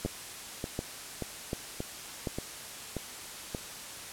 two click trains, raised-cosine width 2 ms, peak -20 / -18 dBFS, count 7 / 4, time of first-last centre 0.06-3.548 / 0.05-2.272 s, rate 1.72 / 1.35 Hz, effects white hiss -43 dBFS RMS until 4.12 s + low-pass 11000 Hz 12 dB/octave

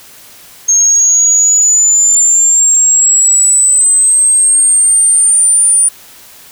sine exponential sweep, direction up, 6460 to 9397 Hz, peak -5 dBFS, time 0.68-5.89 s, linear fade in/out 10 ms, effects white hiss -37 dBFS RMS until 6.51 s

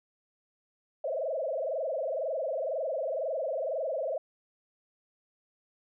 sine tone with frequency modulation, 587.3 Hz, D5, in tune, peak -29 dBFS, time 1.04-4.18 s, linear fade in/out 5 ms, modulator 22 Hz, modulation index 3.5, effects none

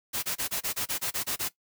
white noise bursts, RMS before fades -30 dBFS, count 11, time 0.13-1.49 s, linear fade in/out 20 ms, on 100 ms, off 26 ms, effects noise-tail reverb RT60 0.1 s tail -17 dB re dry

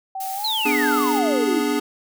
sine tone with pitch glide, 768 to 877.1 Hz, G5 to A5, -36 to -6 cents, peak -26 dBFS, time 0.15-0.99 s, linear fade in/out 5 ms, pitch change +230 cents, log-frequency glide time 0.34-0.48 s
blue noise, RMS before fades -33 dBFS, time 0.2-1.19 s, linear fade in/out 5 ms
sine exponential sweep, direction down, 4303 to 293.7 Hz, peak -21 dBFS, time 0.44-1.61 s, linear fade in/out 5 ms
square chord, G# diminished, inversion first, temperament equal, 246.9 / 293.7 / 415.3 Hz, B3 / D4 / G#4, 0 / 0 / 0 cents, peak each -26 / -23 / -25 dBFS, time 0.65-1.8 s, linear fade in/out 10 ms
effects none

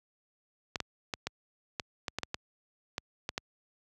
clicks, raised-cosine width 0.2 ms, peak -15 dBFS, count 12, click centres 0.758 / 0.803 / 1.138 / 1.27 / 1.798 / 2.082 / 2.186 / 2.233 / 2.344 / 2.981 / 3.291 / 3.379 s, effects high-pass 60 Hz 12 dB/octave

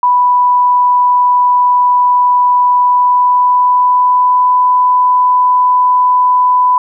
sine tone with pitch glide, 987.8 to 997.5 Hz, B5 to B5, 0 to +17 cents, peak -6 dBFS, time 0.03-6.78 s, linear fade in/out 2 ms, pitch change +17 cents, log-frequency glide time 2.79-4.51 s, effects none

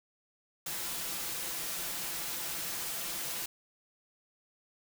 white noise with comb filter, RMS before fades -37 dBFS, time 0.66-3.46 s, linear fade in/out 5 ms, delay 5.9 ms, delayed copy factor +0.5, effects none

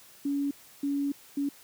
sine tone bursts at uneven times, 282.3 Hz, C#4, 32 cents sharp, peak -26 dBFS, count 3, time 0.25-0.51 / 0.83-1.12 / 1.37-1.49 s, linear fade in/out 5 ms, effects white hiss -54 dBFS RMS until 1.63 s + high-pass 60 Hz 12 dB/octave

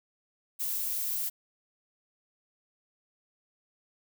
violet noise, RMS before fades -32 dBFS, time 0.59-1.3 s, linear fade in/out 20 ms, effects none

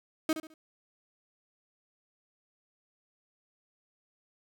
35% pulse tone with echo, 315.5 Hz, D#4, 24 cents sharp, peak -23 dBFS, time 0.29-0.33 s, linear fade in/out 2 ms, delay 70 ms, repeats 3, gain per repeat -10 dB, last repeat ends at 0.54 s, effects none

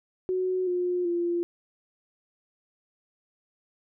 sine tone with pitch steps, 370 / 357.6 / 345.6 Hz, F#4 / F4 / F4, 0 / +41 / -18 cents, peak -24 dBFS, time 0.29-1.43 s, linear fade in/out 0 ms, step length 380 ms, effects none

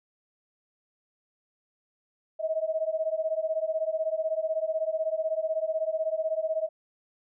sine beating tone pair, 629 / 645 Hz, D#5 / E5, +19 / -38 cents, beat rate 16 Hz, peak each -29 dBFS, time 2.39-6.69 s, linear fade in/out 20 ms, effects none

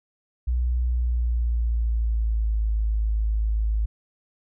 sine tone with pitch glide, 61 to 53.72 Hz, B1 to A1, -21 to -41 cents, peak -20 dBFS, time 0.47-3.86 s, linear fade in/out 10 ms, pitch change -220 cents, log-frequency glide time 0.86-2.62 s, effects none

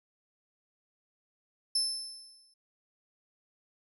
35% pulse tone with exponential decay, 5274 Hz, E8, in tune, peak -22 dBFS, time 1.75-2.54 s, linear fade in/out 5 ms, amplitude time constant 170 ms, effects none

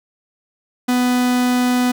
45% pulse tone, 248.4 Hz, B3, 10 cents sharp, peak -14 dBFS, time 0.88-1.92 s, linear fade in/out 10 ms, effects none

